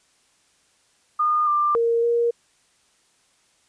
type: tone with pitch steps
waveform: sine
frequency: 1219 / 1188 / 464.5 / 470.7 Hz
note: D#6 / D6 / A#4 / A#4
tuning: -36 / +20 / -6 / +17 cents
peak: -17 dBFS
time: 1.19-2.31 s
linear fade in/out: 10 ms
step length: 280 ms
effects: white hiss -62 dBFS RMS until 3.68 s + resampled to 22050 Hz